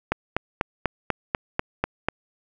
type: click train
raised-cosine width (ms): 0.5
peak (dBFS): -6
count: 9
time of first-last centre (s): 0.12-2.086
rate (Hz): 4.07
effects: none